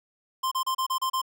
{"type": "tone bursts", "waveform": "square", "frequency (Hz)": 1046.5, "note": "C6", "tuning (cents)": 0, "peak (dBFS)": -25, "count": 7, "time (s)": [0.43, 1.217], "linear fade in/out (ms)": 10, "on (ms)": 85, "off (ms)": 32, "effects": []}